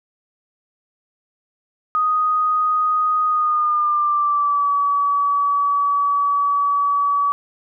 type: tone with pitch glide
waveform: sine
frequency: 1244.5 to 1141.2 Hz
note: D#6 to C#6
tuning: 0 to +50 cents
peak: -15 dBFS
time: 1.95-7.32 s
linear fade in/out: 0 ms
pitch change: -150 cents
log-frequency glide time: 3.26-4.72 s
effects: none